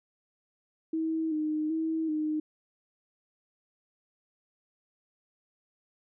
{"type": "tone with vibrato", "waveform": "sine", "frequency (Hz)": 314.2, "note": "D#4", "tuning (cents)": 17, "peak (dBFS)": -27, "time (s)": [0.93, 2.4], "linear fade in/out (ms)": 5, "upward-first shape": "square", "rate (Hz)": 1.3, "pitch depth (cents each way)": 38, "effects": []}